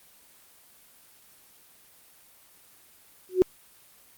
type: tone with exponential growth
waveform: sine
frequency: 368.8 Hz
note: F#4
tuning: 6 cents flat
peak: -11 dBFS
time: 3.29-3.42 s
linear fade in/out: 0 ms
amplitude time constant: 28 ms
effects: white hiss -56 dBFS RMS until 4.17 s + Opus 24 kbps